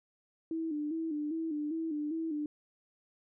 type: tone with vibrato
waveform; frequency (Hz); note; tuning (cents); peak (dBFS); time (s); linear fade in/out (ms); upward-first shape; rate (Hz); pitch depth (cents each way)
sine; 311.1; D#4; 0; -32; 0.51-2.46; 2; square; 2.5; 76
effects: none